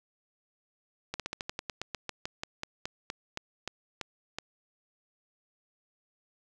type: slowing click train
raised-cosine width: 0.2 ms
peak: -17 dBFS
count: 20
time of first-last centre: 1.14-4.386 s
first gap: 57 ms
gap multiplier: 1.11
effects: none